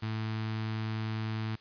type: tone with notch filter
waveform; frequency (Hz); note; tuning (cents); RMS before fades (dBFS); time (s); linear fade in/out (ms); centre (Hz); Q
sawtooth; 110; A2; 0; -34; 0.02-1.56; 10; 540; 0.99
effects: white hiss -58 dBFS RMS until 1.6 s + resampled to 11025 Hz